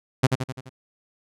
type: tone with echo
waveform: sawtooth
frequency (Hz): 130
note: C3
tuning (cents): -11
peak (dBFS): -10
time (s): 0.23-0.27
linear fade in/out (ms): 10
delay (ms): 85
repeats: 5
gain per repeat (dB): -5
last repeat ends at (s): 0.695
effects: low-pass 10000 Hz 12 dB/octave